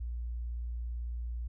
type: tone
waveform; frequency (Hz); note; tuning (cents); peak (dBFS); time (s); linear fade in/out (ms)
sine; 59; A#1; +22; -34; 0-1.48; 10
effects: none